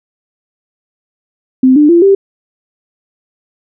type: tone with pitch steps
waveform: sine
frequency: 259.1 / 297.6 / 341.9 / 392.7 Hz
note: C4 / D4 / F4 / G4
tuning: -17 / +23 / -37 / +3 cents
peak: -3 dBFS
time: 1.63-2.15 s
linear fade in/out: 5 ms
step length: 130 ms
effects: none